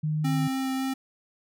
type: tone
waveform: sine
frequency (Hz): 153.6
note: D#3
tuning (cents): -22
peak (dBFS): -24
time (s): 0.03-0.48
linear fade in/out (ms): 10
type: tone with vibrato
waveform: square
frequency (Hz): 264.4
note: C4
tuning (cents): +18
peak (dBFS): -27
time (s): 0.24-0.94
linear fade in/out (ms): 10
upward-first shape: sine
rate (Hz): 3.6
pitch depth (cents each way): 8
effects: none